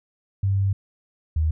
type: tone pair in turn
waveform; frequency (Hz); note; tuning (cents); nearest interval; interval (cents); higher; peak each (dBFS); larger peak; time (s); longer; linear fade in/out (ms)
sine; 98 / 78.41; G2 / D#2; 0 / +14; major third; 386; first; -18; neither; 0.43-0.73 / 1.36-1.51; first; 5
effects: none